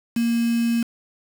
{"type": "tone with quantisation", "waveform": "sine", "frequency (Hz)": 233.1, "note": "A#3", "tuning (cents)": 0, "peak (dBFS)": -18, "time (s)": [0.16, 0.83], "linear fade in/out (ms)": 5, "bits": 5, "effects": []}